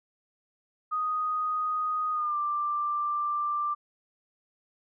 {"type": "tone with pitch glide", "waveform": "sine", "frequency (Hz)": [1244.5, 1181.5], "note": ["D#6", "D6"], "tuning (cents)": [0, 10], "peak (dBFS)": -26, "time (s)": [0.91, 3.75], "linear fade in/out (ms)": 20, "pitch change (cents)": -90, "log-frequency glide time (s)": [2.12, 2.37], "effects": []}